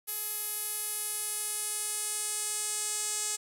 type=tone with band-pass filter sweep; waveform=sawtooth; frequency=422.7 Hz; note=G#4; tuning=31 cents sharp; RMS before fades=-34 dBFS; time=0.07-3.37 s; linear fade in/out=20 ms; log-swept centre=12000 to 8000 Hz; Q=3.4; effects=none